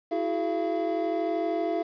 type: tone cluster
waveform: triangle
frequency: 328.8 / 369.4 / 421.8 / 682 Hz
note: E4 / F#4 / G#4 / F5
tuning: -4 / -3 / +27 / -41 cents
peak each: -28 / -31 / -31 / -27 dBFS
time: 0.11-1.83 s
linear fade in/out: 10 ms
effects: resampled to 11025 Hz + 9-bit